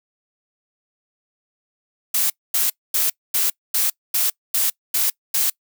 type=noise bursts; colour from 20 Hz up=blue; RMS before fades=-19 dBFS; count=9; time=2.14-5.5 s; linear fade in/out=5 ms; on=160 ms; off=240 ms; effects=noise-tail reverb RT60 0.1 s tail -24 dB re dry